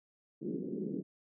pink band-pass noise, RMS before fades -38 dBFS, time 0.41-1.03 s, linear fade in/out 20 ms, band 170 to 420 Hz, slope 48 dB/octave, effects none

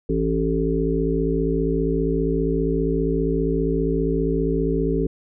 harmonic tone, 55 Hz, A1, in tune, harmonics 1 / 3 / 5 / 7 / 8, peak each -25 / -25 / -25 / -25 / -25 dBFS, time 0.09-5.07 s, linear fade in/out 5 ms, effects none

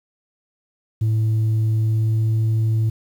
sine tone with pitch glide, 110 to 110.89 Hz, A2 to A2, 0 to +14 cents, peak -13 dBFS, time 1.01-2.9 s, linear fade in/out 10 ms, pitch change +14 cents, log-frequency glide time 1.8-2.37 s, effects tanh soft clip ceiling -15 dBFS + 8-bit

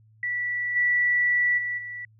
sine tone with level steps, 1956 Hz, B6, 17 cents flat, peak -25 / -19 / -26 / -33 dBFS, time 0.23-2.05 s, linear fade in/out 2 ms, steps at 0.75 / 1.57 / 1.77 s, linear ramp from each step 20 ms, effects added 109 Hz sine -54 dBFS peak until 2.19 s

